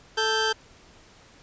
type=tone pair together; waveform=20% pulse; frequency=439.6 / 1568 Hz; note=A4 / G6; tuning=-2 / 0 cents; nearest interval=octave + minor seventh; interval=2202 cents; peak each=-20 dBFS; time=0.17-0.53 s; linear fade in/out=10 ms; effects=pink hiss -53 dBFS RMS until 1.42 s + resampled to 16000 Hz